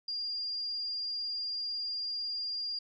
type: tone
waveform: sine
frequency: 4806 Hz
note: D8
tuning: 39 cents sharp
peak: -33 dBFS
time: 0.08-2.79 s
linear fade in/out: 5 ms
effects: none